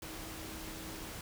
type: tone in noise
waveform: sine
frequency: 319.2 Hz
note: D#4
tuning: 44 cents sharp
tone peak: -50 dBFS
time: 0.03-1.11 s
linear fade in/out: 2 ms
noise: pink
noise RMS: -45 dBFS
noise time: 0.02-1.21 s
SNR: -8 dB
effects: none